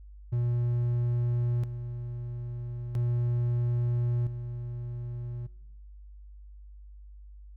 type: tone with tremolo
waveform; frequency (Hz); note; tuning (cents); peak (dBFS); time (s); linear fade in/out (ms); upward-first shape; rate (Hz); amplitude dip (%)
triangle; 120.2; B2; -46; -23; 0.32-5.47; 10; square; 0.38; 65
effects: noise-tail reverb RT60 0.8 s tail -20 dB re dry + added 50 Hz sine -45 dBFS peak until 7.56 s